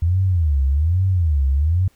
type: tone with vibrato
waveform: sine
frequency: 80.1 Hz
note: E2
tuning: 49 cents flat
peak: -14 dBFS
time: 0.02-1.88 s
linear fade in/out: 5 ms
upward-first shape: sine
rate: 1.2 Hz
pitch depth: 300 cents each way
effects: pink hiss -59 dBFS RMS until 1.95 s